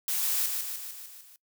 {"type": "noise with echo", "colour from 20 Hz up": "blue", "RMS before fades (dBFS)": -29, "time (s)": [0.08, 0.46], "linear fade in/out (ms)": 2, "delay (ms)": 150, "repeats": 6, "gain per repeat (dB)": -4, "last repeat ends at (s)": 1.36, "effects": ["noise-tail reverb RT60 0.1 s tail -21 dB re dry"]}